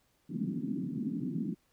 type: band-pass noise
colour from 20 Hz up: white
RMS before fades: -35 dBFS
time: 0.29-1.55 s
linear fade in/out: 20 ms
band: 150 to 290 Hz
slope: 48 dB/octave
effects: pink hiss -72 dBFS RMS until 1.72 s